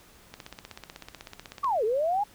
click train, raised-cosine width 0.2 ms, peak -23 dBFS, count 22, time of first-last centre 0.34-1.644 s, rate 16.1 Hz
sine linear two-way sweep, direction down then up, 1174.7 to 410 to 846 Hz, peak -23 dBFS, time 1.63-2.24 s, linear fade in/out 10 ms, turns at 1.84 s
effects pink hiss -55 dBFS RMS until 2.34 s

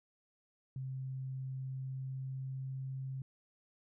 sine tone with pitch glide, 131.8 to 132.87 Hz, C3 to C3, +13 to +27 cents, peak -38 dBFS, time 0.76-3.22 s, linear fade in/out 2 ms, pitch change +14 cents, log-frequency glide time 1.56-2.91 s, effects none

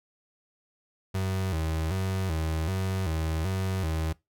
35% pulse tone with vibrato, 87 Hz, F2, 6 cents flat, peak -25 dBFS, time 1.14-4.13 s, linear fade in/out 10 ms, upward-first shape square, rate 1.3 Hz, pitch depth 150 cents each way, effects noise-tail reverb RT60 0.2 s tail -22 dB re dry

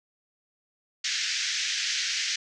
white band-pass noise, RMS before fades -29 dBFS, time 1.04-2.36 s, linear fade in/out 5 ms, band 1600 to 6400 Hz, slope 48 dB/octave, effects none

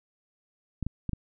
clicks, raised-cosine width 5 ms, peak -18 dBFS, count 4, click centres 0.827 / 0.866 / 1.093 / 1.133 s, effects none

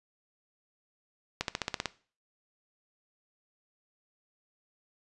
accelerating click train, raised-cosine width 0.2 ms, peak -12 dBFS, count 8, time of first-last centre 1.41-1.857 s, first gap 72 ms, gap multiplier 0.96, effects noise-tail reverb RT60 0.4 s tail -18 dB re dry + resampled to 24000 Hz

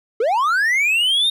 triangle linear sweep, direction up, 411.5 to 3729 Hz, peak -13 dBFS, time 0.2-1.3 s, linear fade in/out 5 ms, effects none

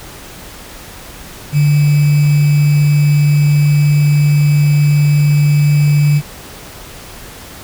sine tone with sample-and-hold, 146.83 Hz, D3, in tune, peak -7 dBFS, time 1.52-6.22 s, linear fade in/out 50 ms, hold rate 2450 Hz, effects pink hiss -33 dBFS RMS until 7.63 s

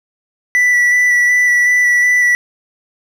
triangle tone with vibrato, 1966 Hz, B6, 8 cents flat, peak -7 dBFS, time 0.55-2.35 s, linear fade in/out 0 ms, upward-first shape square, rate 2.7 Hz, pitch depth 11 cents each way, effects none

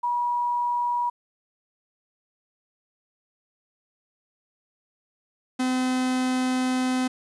sine / 45% pulse tone pair in turn, 965 / 255.6 Hz, B5 / C4, -40 / -40 cents, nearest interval octave + major seventh, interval 2300 cents, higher first, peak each -22 dBFS, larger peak neither, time 0.03-1.1 / 5.59-7.08 s, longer second, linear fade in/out 10 ms, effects resampled to 24000 Hz + 10-bit

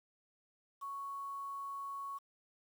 sine tone with quantisation, 1110 Hz, C#6, 2 cents sharp, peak -40 dBFS, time 0.81-2.19 s, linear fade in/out 20 ms, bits 10, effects none

